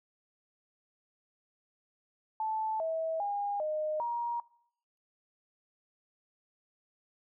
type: tone with pitch steps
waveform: sine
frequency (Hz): 875 / 647 / 812 / 615 / 946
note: A5 / E5 / G#5 / D#5 / A#5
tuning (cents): -10 / -32 / -39 / -20 / +25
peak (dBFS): -30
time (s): 2.4-4.4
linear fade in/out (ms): 2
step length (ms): 400
effects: noise-tail reverb RT60 0.7 s tail -23 dB re dry